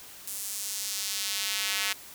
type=tone with high-pass filter sweep; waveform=square; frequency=100.7 Hz; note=G2; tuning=47 cents sharp; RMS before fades=-32 dBFS; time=0.27-1.93 s; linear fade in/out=5 ms; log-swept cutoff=9300 to 2200 Hz; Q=1; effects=white hiss -47 dBFS RMS until 2.14 s